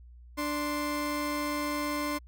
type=tone pair together; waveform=30% pulse; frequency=293.7 / 1045.4 Hz; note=D4 / C6; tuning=0 / -2 cents; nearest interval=octave + minor seventh; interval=2198 cents; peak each=-29 / -31 dBFS; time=0.37-2.19 s; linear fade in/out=20 ms; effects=added 60 Hz sine -48 dBFS peak until 2.27 s